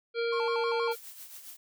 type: harmonic tone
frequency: 466.2 Hz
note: A#4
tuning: in tune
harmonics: 1 / 3 / 5 / 7 / 9 / 10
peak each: -28 / -37 / -39 / -44 / -43 / -50 dBFS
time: 0.14-0.96 s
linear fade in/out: 50 ms
type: tone with vibrato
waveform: triangle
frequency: 980 Hz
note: B5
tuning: 14 cents flat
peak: -31 dBFS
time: 0.32-0.93 s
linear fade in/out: 10 ms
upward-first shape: square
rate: 6.3 Hz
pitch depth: 170 cents each way
type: noise with tremolo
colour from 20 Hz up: blue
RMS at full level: -44 dBFS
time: 0.91-1.57 s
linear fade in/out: 10 ms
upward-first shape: triangle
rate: 7.3 Hz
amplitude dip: 60%
effects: none